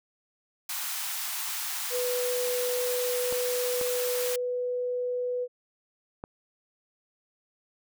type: high-pass noise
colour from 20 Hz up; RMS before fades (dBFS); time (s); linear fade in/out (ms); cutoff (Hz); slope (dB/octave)
white; -33; 0.69-4.36; 5; 740; 48
type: tone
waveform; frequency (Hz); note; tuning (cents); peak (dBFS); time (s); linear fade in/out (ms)
sine; 494.6; B4; +3; -27; 1.9-5.48; 50
type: clicks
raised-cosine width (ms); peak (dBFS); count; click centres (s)
1; -23; 3; 3.325 / 3.813 / 6.239
effects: none